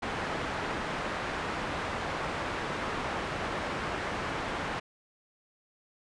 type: low-pass noise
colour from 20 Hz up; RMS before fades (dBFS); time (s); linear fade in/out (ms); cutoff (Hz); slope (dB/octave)
white; -34; 0.02-4.8; 10; 1500; 12
effects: resampled to 22050 Hz